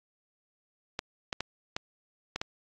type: clicks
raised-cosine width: 0.2 ms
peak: -14 dBFS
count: 6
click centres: 0.991 / 1.328 / 1.406 / 1.765 / 2.36 / 2.415 s
effects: low-pass 7000 Hz 12 dB/octave + AAC 64 kbps